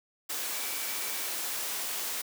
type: tone in noise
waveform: sine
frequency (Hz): 2300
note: D7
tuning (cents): -37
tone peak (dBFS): -45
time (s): 0.53-1.27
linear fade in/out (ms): 10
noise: white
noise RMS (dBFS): -34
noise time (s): 0.29-2.22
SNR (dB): -14
effects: high-pass 300 Hz 12 dB/octave